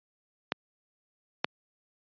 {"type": "clicks", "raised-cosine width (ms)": 0.3, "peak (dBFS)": [-10, -8], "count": 2, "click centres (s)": [0.521, 1.445], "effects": ["high-pass 150 Hz 12 dB/octave", "resampled to 11025 Hz"]}